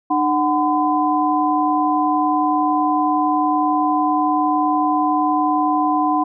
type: tone cluster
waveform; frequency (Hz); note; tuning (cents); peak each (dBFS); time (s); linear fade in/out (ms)
sine; 301.8 / 743 / 1016; D4 / F#5 / B5; +47 / +7 / +49; -19; 0.1-6.24; 10
effects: none